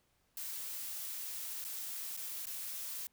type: noise with dropouts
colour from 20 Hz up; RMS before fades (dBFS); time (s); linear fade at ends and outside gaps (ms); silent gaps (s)
blue; -42; 0.37-3.07; 2; 1.643-1.648 / 2.167-2.173 / 2.457-2.468
effects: pink hiss -75 dBFS RMS until 3.12 s